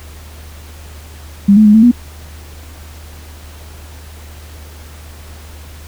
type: tone with pitch steps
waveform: sine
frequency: 200.3 / 215.1 / 209.2 / 220.9 / 241.7 Hz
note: G3 / A3 / G#3 / A3 / B3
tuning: +38 / -39 / +13 / +7 / -37 cents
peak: -3 dBFS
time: 1.48-1.915 s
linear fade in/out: 10 ms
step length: 87 ms
effects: added 76 Hz sine -32 dBFS peak until 5.87 s + pink hiss -39 dBFS RMS until 5.87 s